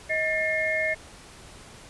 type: tone cluster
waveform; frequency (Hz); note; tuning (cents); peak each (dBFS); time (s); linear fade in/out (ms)
sine; 631 / 1780 / 2143; D#5 / A6 / C7; +24 / +20 / +41; -28 / -29 / -26; 0.09-0.95; 20
effects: pink hiss -47 dBFS RMS until 1.89 s + resampled to 24000 Hz